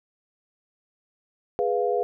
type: chord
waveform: sine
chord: F diminished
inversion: first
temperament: equal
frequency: 415.3 / 493.9 / 698.5 Hz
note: Ab4 / Cb5 / F5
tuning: 0 / 0 / 0 cents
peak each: -25 / -25 / -27 dBFS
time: 1.59-2.03 s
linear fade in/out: 0 ms
effects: none